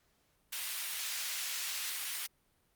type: high-pass noise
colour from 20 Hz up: pink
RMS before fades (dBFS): -38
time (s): 0.52-2.27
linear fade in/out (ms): 10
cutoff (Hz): 2300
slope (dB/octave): 12
effects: pink hiss -73 dBFS RMS until 2.75 s + Opus 48 kbps